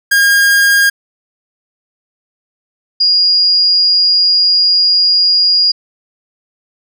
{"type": "tone pair in turn", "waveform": ["45% pulse", "sine"], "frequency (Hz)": [1621, 4858], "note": ["G#6", "D#8"], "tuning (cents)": [-42, -42], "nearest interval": "octave + perfect fifth", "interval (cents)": 1900, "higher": "second", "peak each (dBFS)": -7, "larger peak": "neither", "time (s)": [[0.11, 0.9], [3, 5.72]], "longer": "second", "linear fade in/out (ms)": 10, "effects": []}